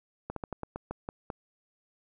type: slowing click train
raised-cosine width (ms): 1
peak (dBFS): -21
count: 9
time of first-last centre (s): 0.3-1.302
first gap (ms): 63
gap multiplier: 1.19
effects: none